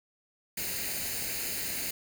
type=noise with comb filter; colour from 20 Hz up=white; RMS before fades=-34 dBFS; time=0.57-1.91 s; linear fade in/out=5 ms; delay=0.44 ms; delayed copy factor=+0.65; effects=none